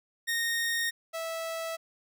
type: tone pair in turn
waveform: sawtooth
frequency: 1853 / 655.1 Hz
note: A#6 / E5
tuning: -11 / -11 cents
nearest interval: octave + tritone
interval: 1800 cents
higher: first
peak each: -24 / -29 dBFS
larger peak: first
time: 0.27-0.91 / 1.13-1.77 s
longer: neither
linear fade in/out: 20 ms
effects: none